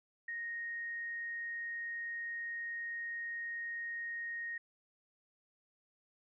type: tone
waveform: sine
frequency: 1864.7 Hz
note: A#6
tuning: in tune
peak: -38 dBFS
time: 0.28-4.58 s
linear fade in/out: 5 ms
effects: none